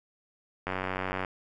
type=click train; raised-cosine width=0.5 ms; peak=-16 dBFS; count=55; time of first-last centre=0.67-1.248 s; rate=93.4 Hz; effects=none